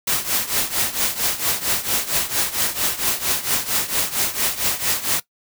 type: noise with tremolo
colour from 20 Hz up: white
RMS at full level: -18 dBFS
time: 0.07-5.2 s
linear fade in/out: 5 ms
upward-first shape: triangle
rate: 4.4 Hz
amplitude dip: 85%
effects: noise-tail reverb RT60 0.1 s tail -18 dB re dry